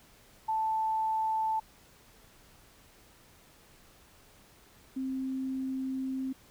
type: tone pair in turn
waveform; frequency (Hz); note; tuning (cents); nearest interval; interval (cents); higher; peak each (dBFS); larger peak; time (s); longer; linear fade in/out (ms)
sine; 880 / 263.4; A5 / C4; 0 / +12; octave + major sixth; 2088; first; -27 / -31; first; 0.48-1.6 / 4.96-6.33; second; 10
effects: pink hiss -59 dBFS RMS until 6.5 s